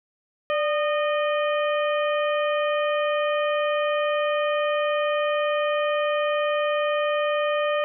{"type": "harmonic tone with a mistuned harmonic", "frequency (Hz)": 614, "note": "D#5", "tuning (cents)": -23, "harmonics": [1, 2, 3, 4, 5], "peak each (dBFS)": [-22, -28, -32, -34, -36], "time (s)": [0.5, 7.84], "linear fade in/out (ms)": 0, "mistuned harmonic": 1, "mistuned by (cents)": -68, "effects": []}